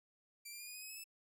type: tone with pitch steps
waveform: 10% pulse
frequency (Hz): 2349 / 2386 / 2423 / 2462 / 2500 / 2540 / 2579 / 2620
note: D7 / D7 / D#7 / D#7 / D#7 / D#7 / E7 / E7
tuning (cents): 0 / +27 / -47 / -19 / +8 / +35 / -39 / -11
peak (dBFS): -39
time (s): 0.45-1.042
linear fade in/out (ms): 10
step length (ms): 74
effects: none